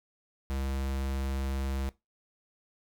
square tone, 67.3 Hz, C2, 49 cents sharp, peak -31 dBFS, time 0.5-1.89 s, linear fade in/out 0 ms, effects noise-tail reverb RT60 0.2 s tail -19 dB re dry

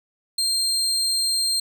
30% pulse tone, 4186 Hz, C8, in tune, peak -17 dBFS, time 0.38-1.6 s, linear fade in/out 5 ms, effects none

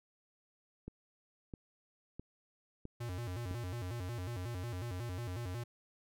click train, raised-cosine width 3 ms, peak -31 dBFS, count 5, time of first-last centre 0.88-3.512 s, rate 1.52 Hz
square tone with vibrato, 103.83 Hz, G#2, in tune, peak -39 dBFS, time 3-5.64 s, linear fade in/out 10 ms, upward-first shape square, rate 5.5 Hz, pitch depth 240 cents each way
effects none

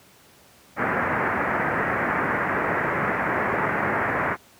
white low-pass noise, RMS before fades -24 dBFS, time 0.76-4.37 s, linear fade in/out 50 ms, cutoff 2000 Hz, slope 48 dB/octave, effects pink hiss -53 dBFS RMS until 4.59 s + high-pass 100 Hz 12 dB/octave

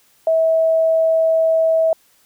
sine tone, 648 Hz, E5, 30 cents flat, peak -12 dBFS, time 0.27-1.93 s, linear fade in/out 2 ms, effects white hiss -56 dBFS RMS until 2.25 s

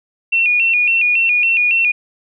sine tone with vibrato, 2574 Hz, E7, 42 cents flat, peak -11 dBFS, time 0.32-1.92 s, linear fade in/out 10 ms, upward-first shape square, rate 3.6 Hz, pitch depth 87 cents each way, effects none

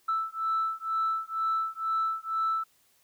sine beating tone pair, 1318.5 / 1320.6 Hz, E6 / E6, 0 / +3 cents, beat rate 2.1 Hz, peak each -29 dBFS, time 0.08-2.64 s, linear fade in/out 10 ms, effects tanh soft clip ceiling -21 dBFS + white hiss -66 dBFS RMS until 3.03 s

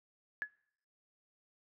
sine tone with exponential decay, 1700 Hz, G#6, 40 cents sharp, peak -29 dBFS, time 0.42-0.5 s, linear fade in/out 0 ms, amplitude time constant 17 ms, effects noise-tail reverb RT60 0.7 s tail -24 dB re dry

